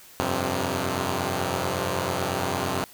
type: chord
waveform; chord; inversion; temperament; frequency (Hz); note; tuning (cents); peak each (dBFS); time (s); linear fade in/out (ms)
5% pulse; F suspended second; none; equal with one note detuned; 87.31 / 96.26 / 130.81; F2 / G2 / C3; 0 / -31 / 0; -18; 0.2-2.84; 0
effects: white hiss -49 dBFS RMS until 2.93 s